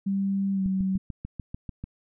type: tone with pitch glide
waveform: sine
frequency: 196 to 190.2 Hz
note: G3 to F#3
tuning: 0 to +48 cents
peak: -23 dBFS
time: 0.06-0.98 s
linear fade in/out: 10 ms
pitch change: -52 cents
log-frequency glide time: 0.53-0.63 s
type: click train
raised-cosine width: 5 ms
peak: -22 dBFS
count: 9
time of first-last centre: 0.66-1.84 s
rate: 6.78 Hz
effects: none